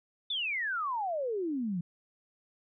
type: exponential sweep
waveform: sine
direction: down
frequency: 3604 to 164.81 Hz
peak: -30 dBFS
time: 0.3-1.81 s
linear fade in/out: 5 ms
effects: none